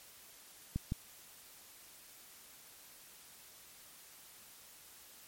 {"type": "clicks", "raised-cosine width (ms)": 5, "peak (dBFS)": -22, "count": 2, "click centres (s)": [0.76, 0.921], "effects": ["white hiss -57 dBFS RMS until 5.27 s", "MP3 64 kbps"]}